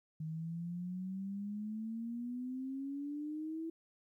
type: exponential sweep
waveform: sine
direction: up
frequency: 155.56 to 329.6 Hz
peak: -38 dBFS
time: 0.2-3.7 s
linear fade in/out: 5 ms
effects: 13-bit